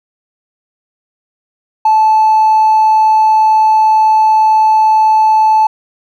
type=tone with hard clipping; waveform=sine; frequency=871 Hz; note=A5; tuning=18 cents flat; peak=-6 dBFS; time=1.85-5.67 s; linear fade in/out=5 ms; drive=1 dB; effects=none